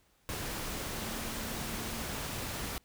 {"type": "tone in noise", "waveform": "sine", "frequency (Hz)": 225.8, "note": "A3", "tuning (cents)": 45, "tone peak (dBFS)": -46, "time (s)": [0.93, 2.04], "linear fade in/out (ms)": 0, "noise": "pink", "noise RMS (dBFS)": -38, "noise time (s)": [0.29, 2.78], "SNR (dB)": -11, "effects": ["pink hiss -69 dBFS RMS until 2.84 s"]}